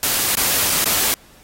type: noise with dropouts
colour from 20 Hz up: white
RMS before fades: -18 dBFS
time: 0.03-1.14 s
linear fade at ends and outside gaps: 0 ms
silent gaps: 0.352-0.371 / 0.697-0.701 / 0.843-0.858 s
effects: pink hiss -49 dBFS RMS until 1.43 s + AAC 48 kbps